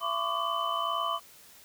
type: tone cluster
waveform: sine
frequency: 672 / 1017 / 1125 / 1187 / 3027 Hz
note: E5 / C6 / C#6 / D6 / F#7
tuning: +33 / -50 / +25 / +18 / +39 cents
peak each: -36 / -35 / -32 / -33 / -37 dBFS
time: 0-1.2 s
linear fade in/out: 50 ms
effects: white hiss -54 dBFS RMS until 1.64 s